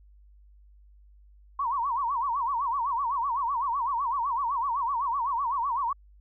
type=tone with vibrato; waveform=sine; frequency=1024 Hz; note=C6; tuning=38 cents flat; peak=-25 dBFS; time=1.59-5.93 s; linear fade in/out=5 ms; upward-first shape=sine; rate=7.9 Hz; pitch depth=200 cents each way; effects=added 50 Hz sine -52 dBFS peak until 6.2 s